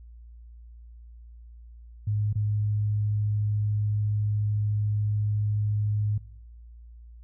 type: tone with dropouts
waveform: sine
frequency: 104.9 Hz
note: G#2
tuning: 18 cents sharp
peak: -23 dBFS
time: 2.07-6.18 s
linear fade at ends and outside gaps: 5 ms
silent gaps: 2.329-2.355 s
effects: noise-tail reverb RT60 1.0 s tail -25 dB re dry + added 58 Hz sine -44 dBFS peak until 7.23 s